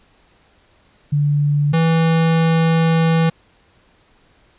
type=tone pair in turn; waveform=sine / square; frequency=145.7 / 163.54 Hz; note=D3 / E3; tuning=-13 / -13 cents; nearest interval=major second; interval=200 cents; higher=second; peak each=-13 dBFS; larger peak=neither; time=1.12-1.73 / 1.73-3.3 s; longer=second; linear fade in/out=10 ms; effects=pink hiss -55 dBFS RMS until 4.58 s + resampled to 8000 Hz